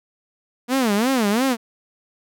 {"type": "tone with vibrato", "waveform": "sawtooth", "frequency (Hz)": 233, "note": "A#3", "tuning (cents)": -1, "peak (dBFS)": -13, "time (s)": [0.68, 1.57], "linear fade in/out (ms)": 50, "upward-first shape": "sine", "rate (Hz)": 2.9, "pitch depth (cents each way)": 260, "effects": []}